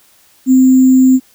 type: tone with sample-and-hold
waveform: sine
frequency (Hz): 259.5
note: C4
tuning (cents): -14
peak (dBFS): -4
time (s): 0.46-1.2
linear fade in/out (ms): 50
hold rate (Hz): 7350
effects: white hiss -49 dBFS RMS until 1.34 s